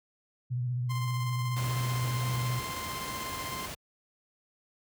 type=tone with vibrato; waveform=sine; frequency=123.47 Hz; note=B2; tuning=in tune; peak=-28 dBFS; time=0.5-2.6 s; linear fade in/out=20 ms; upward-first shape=sine; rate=15 Hz; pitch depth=46 cents each way
type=tone with tremolo; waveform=sawtooth; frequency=1046.5 Hz; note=C6; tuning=in tune; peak=-32 dBFS; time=0.89-3.67 s; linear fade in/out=20 ms; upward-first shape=square; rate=16 Hz; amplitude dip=30%
type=noise; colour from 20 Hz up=pink; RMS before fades=-39 dBFS; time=1.56-3.75 s; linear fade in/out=10 ms
effects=high-pass 60 Hz 12 dB/octave